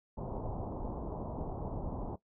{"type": "low-pass noise", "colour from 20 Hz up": "pink", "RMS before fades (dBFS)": -39, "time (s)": [0.17, 2.16], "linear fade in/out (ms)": 10, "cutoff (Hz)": 970, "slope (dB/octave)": 48, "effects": ["noise-tail reverb RT60 0.1 s tail -17 dB re dry"]}